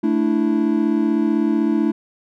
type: chord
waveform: triangle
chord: A suspended fourth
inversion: none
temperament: equal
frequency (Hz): 220 / 293.7 / 329.6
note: A3 / D4 / E4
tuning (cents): 0 / 0 / 0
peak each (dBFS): -18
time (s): 0.03-1.92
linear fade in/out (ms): 10
effects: none